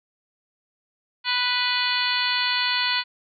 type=harmonic tone with a mistuned harmonic; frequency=493.9 Hz; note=B4; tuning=in tune; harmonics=2 / 3 / 4 / 5 / 6 / 7 / 8 / 9; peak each=-29 / -29 / -29 / -29 / -29 / -29 / -29 / -29 dBFS; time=1.24-3.04 s; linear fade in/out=50 ms; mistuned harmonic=8; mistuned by=+64 cents; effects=none